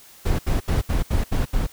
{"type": "noise bursts", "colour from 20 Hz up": "brown", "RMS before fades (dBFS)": -20, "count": 7, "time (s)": [0.25, 1.668], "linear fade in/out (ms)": 10, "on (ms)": 140, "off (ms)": 73, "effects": ["white hiss -48 dBFS RMS until 1.72 s"]}